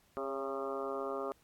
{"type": "harmonic tone with a mistuned harmonic", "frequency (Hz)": 135.4, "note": "C#3", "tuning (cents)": -40, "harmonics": [2, 3, 4, 5, 6, 7, 8, 9, 10], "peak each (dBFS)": [-46, -39, -41, -44, -49, -51, -47, -43, -52], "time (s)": [0.17, 1.32], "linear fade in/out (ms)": 0, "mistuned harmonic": 4, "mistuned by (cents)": 34, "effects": ["pink hiss -69 dBFS RMS until 1.43 s", "AAC 64 kbps"]}